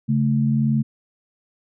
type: tone pair together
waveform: sine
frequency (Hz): 138.59 / 220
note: C#3 / A3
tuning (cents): 0 / 0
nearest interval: minor sixth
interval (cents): 800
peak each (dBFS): -19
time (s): 0.08-0.83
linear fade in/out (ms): 20
effects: none